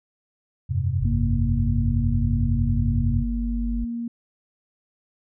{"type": "chord", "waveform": "sine", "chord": "F suspended second", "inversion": "none", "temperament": "just", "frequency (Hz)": [87.31, 98.22, 130.96], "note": ["F2", "G2", "C3"], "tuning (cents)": [0, 4, 2], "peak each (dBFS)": -25, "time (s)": [0.69, 3.24], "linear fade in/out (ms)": 20}
{"type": "tone", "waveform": "sine", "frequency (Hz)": 49.07, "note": "G1", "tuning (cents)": 2, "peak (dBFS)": -24, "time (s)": [1, 3.85], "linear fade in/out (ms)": 10}
{"type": "tone with pitch glide", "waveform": "sine", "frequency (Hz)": [233.1, 234.7], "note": ["A#3", "A#3"], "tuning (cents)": [0, 12], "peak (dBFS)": -26, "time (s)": [1.05, 4.08], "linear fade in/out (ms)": 5, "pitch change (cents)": 12, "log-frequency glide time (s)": [1.34, 3.1]}
{"effects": []}